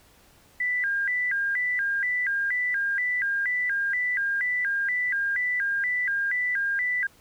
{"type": "tone with vibrato", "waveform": "sine", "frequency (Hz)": 1786, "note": "A6", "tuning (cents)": 25, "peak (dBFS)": -23, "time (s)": [0.6, 7.07], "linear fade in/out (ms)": 5, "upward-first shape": "square", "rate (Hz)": 2.1, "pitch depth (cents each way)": 180, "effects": ["pink hiss -57 dBFS RMS until 7.2 s"]}